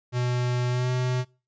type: tone with pitch glide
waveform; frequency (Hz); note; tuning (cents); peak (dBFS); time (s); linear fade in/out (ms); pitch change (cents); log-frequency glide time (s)
square; 123.47 to 126.28; B2 to B2; 0 to +39; -24; 0.12-1.25; 50; +39; 0.69-0.9
effects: noise-tail reverb RT60 0.3 s tail -21 dB re dry + resampled to 16000 Hz